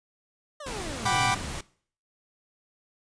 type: exponential sweep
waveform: 25% pulse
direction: down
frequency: 622.3 to 58.27 Hz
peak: -34 dBFS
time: 0.6-1.58 s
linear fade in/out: 5 ms
type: noise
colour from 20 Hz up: pink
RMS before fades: -36 dBFS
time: 0.66-1.61 s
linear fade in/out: 5 ms
type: chord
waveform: sawtooth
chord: G major seventh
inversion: third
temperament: equal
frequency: 740 / 784 / 987.8 / 1174.7 Hz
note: F#5 / G5 / B5 / D6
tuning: 0 / 0 / 0 / 0 cents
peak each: -25 dBFS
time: 1.05-1.35 s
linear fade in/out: 10 ms
type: tone bursts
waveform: sine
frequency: 116.54 Hz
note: A#2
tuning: in tune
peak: -31 dBFS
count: 4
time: 1.05-1.303 s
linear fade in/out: 0 ms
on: 37 ms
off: 35 ms
effects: noise-tail reverb RT60 0.5 s tail -20 dB re dry + resampled to 22050 Hz